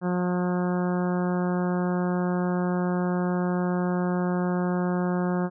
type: harmonic tone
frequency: 179.3 Hz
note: F3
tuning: 46 cents sharp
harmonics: 1 / 2 / 3 / 4 / 5 / 6 / 7 / 8 / 9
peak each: -24 / -30 / -34 / -36 / -38 / -40 / -41 / -42 / -43 dBFS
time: 0.01-5.5 s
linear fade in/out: 50 ms
effects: none